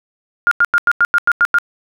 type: tone bursts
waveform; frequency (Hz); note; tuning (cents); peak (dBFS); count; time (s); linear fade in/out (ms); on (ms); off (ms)
sine; 1413; F6; +20; -8; 9; 0.47-1.585; 0; 43; 91
effects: none

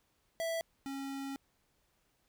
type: tone pair in turn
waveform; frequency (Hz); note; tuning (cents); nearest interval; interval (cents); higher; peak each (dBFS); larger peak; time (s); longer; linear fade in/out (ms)
square; 659.3 / 273.6; E5 / C#4; 0 / -23; octave + minor third; 1523; first; -34 / -39; first; 0.4-0.61 / 0.86-1.36; second; 0
effects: pink hiss -75 dBFS RMS until 2.28 s

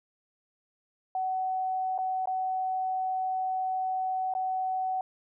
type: tone with dropouts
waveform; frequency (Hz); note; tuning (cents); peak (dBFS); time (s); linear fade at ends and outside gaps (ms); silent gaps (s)
sine; 751; F#5; +26; -27; 1.15-5.01; 2; 1.979-1.987 / 2.257-2.273 / 4.338-4.35
effects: none

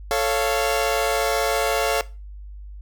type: chord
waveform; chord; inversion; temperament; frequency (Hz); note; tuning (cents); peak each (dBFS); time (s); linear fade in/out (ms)
sawtooth; A augmented; none; equal with one note detuned; 440 / 554.4 / 692.8; A4 / C#5 / E#5; 0 / 0 / -14; -20; 0.11-2.01; 0
effects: noise-tail reverb RT60 0.3 s tail -19 dB re dry + added 50 Hz sine -35 dBFS peak until 2.81 s

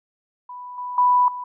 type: tone with level steps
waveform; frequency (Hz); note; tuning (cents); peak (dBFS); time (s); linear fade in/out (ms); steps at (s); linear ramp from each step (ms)
sine; 989; B5; +2; -33 / -27 / -13 / -28; 0.49-1.44; 5; 0.78 / 0.98 / 1.28; 2
effects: none

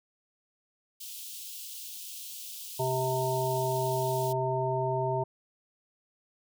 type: high-pass noise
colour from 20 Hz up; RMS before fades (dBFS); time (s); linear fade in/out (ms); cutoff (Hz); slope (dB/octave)
white; -42; 1-4.33; 10; 2800; 48
type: harmonic tone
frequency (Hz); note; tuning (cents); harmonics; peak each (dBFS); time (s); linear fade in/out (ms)
130; C3; -11; 1 / 3 / 5 / 7; -32 / -32 / -32 / -32; 2.79-5.24; 10
effects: none

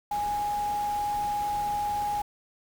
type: tone in noise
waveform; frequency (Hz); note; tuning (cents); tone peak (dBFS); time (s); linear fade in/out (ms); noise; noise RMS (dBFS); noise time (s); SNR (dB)
sine; 827; G#5; -8; -26; 0.11-2.22; 5; pink; -42; 0.11-2.22; +13
effects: none

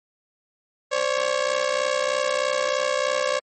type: ring-modulated tone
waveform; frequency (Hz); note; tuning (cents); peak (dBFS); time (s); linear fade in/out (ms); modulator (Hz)
sawtooth; 552; C#5; -7; -14; 0.91-3.4; 20; 31.6
effects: MP3 32 kbps

